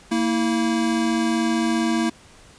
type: tone pair together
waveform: square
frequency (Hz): 230.1 / 325.4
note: A#3 / E4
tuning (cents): -22 / -22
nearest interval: tritone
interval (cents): 600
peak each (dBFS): -22 / -23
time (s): 0.11-2.1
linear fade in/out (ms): 10
effects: pink hiss -49 dBFS RMS until 2.58 s + resampled to 22050 Hz